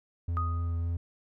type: tone with vibrato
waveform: triangle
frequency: 84.7 Hz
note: E2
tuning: 48 cents sharp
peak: -26 dBFS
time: 0.28-0.97 s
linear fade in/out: 5 ms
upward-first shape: triangle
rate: 3.6 Hz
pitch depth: 14 cents each way
type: tone with exponential decay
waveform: sine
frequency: 1244.5 Hz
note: D#6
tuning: in tune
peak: -28 dBFS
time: 0.37-0.93 s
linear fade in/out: 0 ms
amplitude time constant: 120 ms
effects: none